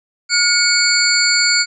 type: tone cluster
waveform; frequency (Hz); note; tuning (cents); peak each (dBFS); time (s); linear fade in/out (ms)
sine; 1433 / 2222 / 4380 / 4689 / 7240; F6 / C#7 / C#8 / D8 / A8; +44 / +4 / -22 / -4 / +48; -18; 0.29-1.66; 50
effects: none